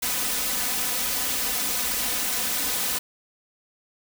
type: noise with comb filter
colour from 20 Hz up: white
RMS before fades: -26 dBFS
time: 0.02-2.99 s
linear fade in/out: 10 ms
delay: 4 ms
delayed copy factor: +0.75
effects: none